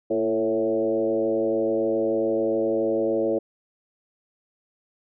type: tone with frequency modulation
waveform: sine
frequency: 444.2 Hz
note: A4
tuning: 16 cents sharp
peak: -20 dBFS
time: 0.1-3.39 s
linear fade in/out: 10 ms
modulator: 107 Hz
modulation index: 1.5
effects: none